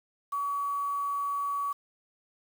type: tone with quantisation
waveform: sine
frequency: 1134 Hz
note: C#6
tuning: 39 cents sharp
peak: -28 dBFS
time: 0.32-1.73 s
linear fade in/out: 10 ms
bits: 8
effects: none